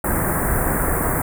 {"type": "band-stop noise", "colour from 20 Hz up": "pink", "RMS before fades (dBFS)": -20, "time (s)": [0.04, 1.22], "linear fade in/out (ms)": 5, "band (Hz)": [1900, 8700], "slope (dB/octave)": 48, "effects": []}